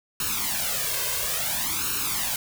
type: noise with flanger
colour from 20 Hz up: white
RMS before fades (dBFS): -27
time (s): 0.2-2.36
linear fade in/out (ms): 2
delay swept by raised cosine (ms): 0.73 to 1.93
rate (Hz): 0.58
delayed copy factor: +0.8
effects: none